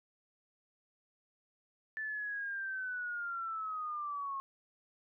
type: linear sweep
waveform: sine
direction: down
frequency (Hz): 1760 to 1081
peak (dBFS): -36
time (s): 1.97-4.4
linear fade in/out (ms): 0
effects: none